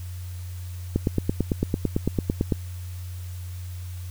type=click train; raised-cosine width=3 ms; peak=-8 dBFS; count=15; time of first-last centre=0.96-2.522 s; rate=8.96 Hz; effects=added 90 Hz sine -32 dBFS peak until 4.1 s + white hiss -49 dBFS RMS until 4.1 s